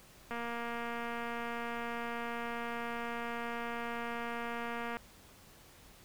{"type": "click train", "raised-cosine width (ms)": 0.5, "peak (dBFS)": -25, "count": 1096, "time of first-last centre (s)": [0.31, 4.97], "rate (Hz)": 235, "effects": ["pink hiss -58 dBFS RMS until 6.04 s"]}